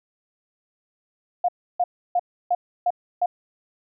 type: tone bursts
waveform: sine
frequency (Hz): 711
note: F5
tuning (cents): +31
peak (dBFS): -17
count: 6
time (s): 1.44-3.26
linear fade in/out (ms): 5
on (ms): 45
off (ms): 310
effects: none